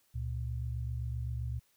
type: tone pair together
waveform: sine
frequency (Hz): 70 / 117.73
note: C#2 / A#2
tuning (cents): +18 / +18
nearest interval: major sixth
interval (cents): 900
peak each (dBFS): -36 / -36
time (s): 0.14-1.6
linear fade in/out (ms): 20
effects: white hiss -71 dBFS RMS until 1.76 s